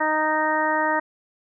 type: harmonic tone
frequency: 310 Hz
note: D#4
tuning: 6 cents flat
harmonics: 1 / 2 / 3 / 4 / 5 / 6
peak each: -29 / -26 / -23 / -29 / -29 / -26 dBFS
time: 0-1 s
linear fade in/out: 10 ms
effects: none